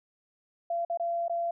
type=tone with dropouts; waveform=sine; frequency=683 Hz; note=F5; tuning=39 cents flat; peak=-27 dBFS; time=0.7-1.51 s; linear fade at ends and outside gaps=5 ms; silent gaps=0.85-0.898 / 0.974-0.997 / 1.282-1.296 s; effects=none